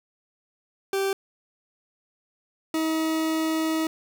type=tone pair in turn; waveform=40% pulse; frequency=390 / 318.9 Hz; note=G4 / D#4; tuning=-9 / +43 cents; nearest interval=minor third; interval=348 cents; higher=first; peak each=-22 / -22 dBFS; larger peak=neither; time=0.93-1.13 / 2.74-3.87 s; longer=second; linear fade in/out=2 ms; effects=none